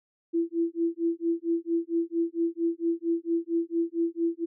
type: tone with tremolo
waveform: sine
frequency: 334.9 Hz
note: E4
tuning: 27 cents sharp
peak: -21 dBFS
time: 0.33-4.46 s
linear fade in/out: 20 ms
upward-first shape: sine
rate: 4.4 Hz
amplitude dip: 100%
effects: none